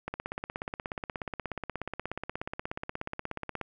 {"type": "click train", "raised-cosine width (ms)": 0.5, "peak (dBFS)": -19, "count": 60, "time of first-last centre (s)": [0.08, 3.613], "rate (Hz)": 16.7, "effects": []}